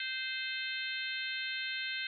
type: harmonic tone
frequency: 520 Hz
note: C5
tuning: 11 cents flat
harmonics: 3 / 4 / 5 / 6 / 7 / 8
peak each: -40 / -41 / -42 / -43 / -43 / -44 dBFS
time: 0-2.07 s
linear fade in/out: 2 ms
effects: none